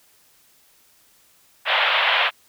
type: band-pass noise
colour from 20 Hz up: white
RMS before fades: -19 dBFS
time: 1.65-2.31 s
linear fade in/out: 50 ms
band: 560 to 3400 Hz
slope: 48 dB/octave
effects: white hiss -57 dBFS RMS until 2.48 s